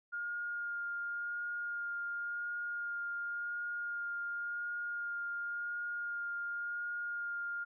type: tone with vibrato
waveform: sine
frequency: 1415 Hz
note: F6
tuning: 22 cents sharp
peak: -36 dBFS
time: 0.12-7.65 s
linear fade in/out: 20 ms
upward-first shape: sine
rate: 0.92 Hz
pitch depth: 11 cents each way
effects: none